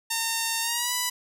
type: tone with pitch glide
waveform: 5% pulse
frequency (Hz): 912 to 988.8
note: A#5 to B5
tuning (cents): -38 to +2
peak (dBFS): -13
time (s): 0.1-1.1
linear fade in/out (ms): 10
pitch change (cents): +140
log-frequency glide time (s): 0.61-0.93
effects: none